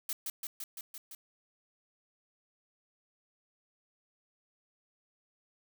blue noise with echo, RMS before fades -35 dBFS, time 0.09-0.13 s, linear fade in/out 2 ms, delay 170 ms, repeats 6, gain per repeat -2 dB, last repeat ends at 1.15 s, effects none

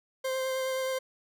40% pulse tone with vibrato, 523.3 Hz, C5, in tune, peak -28 dBFS, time 0.24-0.99 s, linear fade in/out 10 ms, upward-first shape triangle, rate 9.5 Hz, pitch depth 15 cents each way, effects none

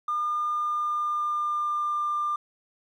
triangle tone with pitch glide, 1208 to 1194.8 Hz, D6 to D6, +48 to +29 cents, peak -21 dBFS, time 0.08-2.36 s, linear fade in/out 5 ms, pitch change -19 cents, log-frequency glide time 0.48-2.1 s, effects tanh soft clip ceiling -22 dBFS

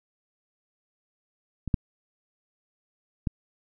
clicks, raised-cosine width 5 ms, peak -19 / -9 / -13 dBFS, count 3, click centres 1.677 / 1.742 / 3.272 s, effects none

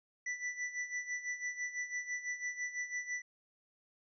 square tone with tremolo, 1975.5 Hz, B6, in tune, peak -35 dBFS, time 0.26-3.22 s, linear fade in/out 5 ms, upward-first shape sine, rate 6 Hz, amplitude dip 75%, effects resampled to 16000 Hz

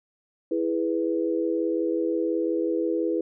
sine chord, E major, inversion none, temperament equal, 329.6 / 415.3 / 493.9 Hz, E4 / G#4 / B4, 0 / 0 / 0 cents, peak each -25 / -29 / -28 dBFS, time 0.51-3.21 s, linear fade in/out 5 ms, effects none

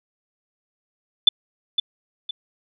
sine tone with echo, 3500 Hz, A7, 10 cents flat, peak -7 dBFS, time 1.27-1.29 s, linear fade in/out 5 ms, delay 510 ms, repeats 2, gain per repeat -9 dB, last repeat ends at 2.31 s, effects none

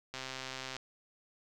click train, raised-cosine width 0.2 ms, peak -23 dBFS, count 83, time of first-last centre 0.14-0.766 s, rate 131 Hz, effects none

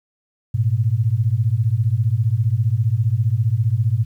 sine beating tone pair, 104.8 / 119.8 Hz, G#2 / A#2, +16 / +48 cents, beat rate 15 Hz, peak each -18 dBFS, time 0.54-4.05 s, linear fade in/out 10 ms, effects 9-bit

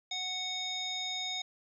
harmonic tone, 740 Hz, F#5, in tune, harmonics 1 / 3 / 5 / 7 / 9, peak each -44 / -42 / -35 / -46 / -46 dBFS, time 0.11-1.42 s, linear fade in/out 5 ms, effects 12-bit

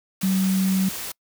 sine tone in noise, 190 Hz, F#3, 46 cents sharp, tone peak -18 dBFS, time 0.23-0.89 s, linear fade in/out 5 ms, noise white, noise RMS -32 dBFS, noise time 0.21-1.12 s, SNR +11 dB, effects noise-tail reverb RT60 0.1 s tail -26 dB re dry

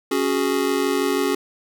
square chord, C# suspended fourth, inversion none, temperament just, 277.2 / 369.6 / 415.8 Hz, C#4 / F#4 / G#4, 0 / -2 / +2 cents, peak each -24 dBFS, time 0.11-1.35 s, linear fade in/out 5 ms, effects none

